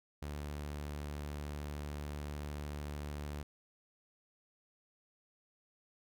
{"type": "tone", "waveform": "sawtooth", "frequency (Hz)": 73.42, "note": "D2", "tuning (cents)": 0, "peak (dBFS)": -36, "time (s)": [0.22, 3.43], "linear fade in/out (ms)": 5, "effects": []}